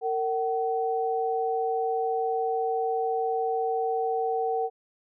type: tone pair together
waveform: sine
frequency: 457 / 758 Hz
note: A#4 / F#5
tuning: -34 / +42 cents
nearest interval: major sixth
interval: 876 cents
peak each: -27 dBFS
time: 0.01-4.7 s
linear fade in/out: 50 ms
effects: none